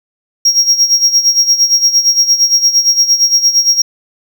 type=tone with tremolo; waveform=triangle; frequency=5600 Hz; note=F8; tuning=4 cents sharp; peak=-3 dBFS; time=0.45-3.82 s; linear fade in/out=5 ms; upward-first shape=sine; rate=8.7 Hz; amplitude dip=75%; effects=none